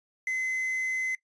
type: tone with quantisation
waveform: triangle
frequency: 2045 Hz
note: C7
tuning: 40 cents flat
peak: -25 dBFS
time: 0.27-1.15 s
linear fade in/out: 2 ms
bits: 8
effects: noise-tail reverb RT60 0.1 s tail -21 dB re dry + resampled to 22050 Hz